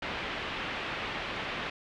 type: low-pass noise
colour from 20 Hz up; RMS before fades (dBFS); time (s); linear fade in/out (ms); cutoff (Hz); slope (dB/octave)
white; -36; 0.02-1.7; 5; 3000; 24
effects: none